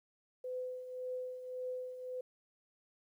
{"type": "tone with tremolo", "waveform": "sine", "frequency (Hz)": 506, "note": "B4", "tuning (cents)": 42, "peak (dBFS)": -36, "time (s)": [0.44, 2.21], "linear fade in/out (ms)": 5, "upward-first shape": "triangle", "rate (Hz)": 1.8, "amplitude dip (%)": 65, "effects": ["12-bit"]}